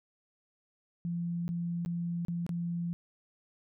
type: tone with dropouts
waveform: sine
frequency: 171.5 Hz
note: F3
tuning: 31 cents flat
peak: -31 dBFS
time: 1.05-2.93 s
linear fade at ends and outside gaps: 0 ms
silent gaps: 1.48-1.49 / 1.85-1.86 / 2.25-2.283 / 2.465-2.492 s
effects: none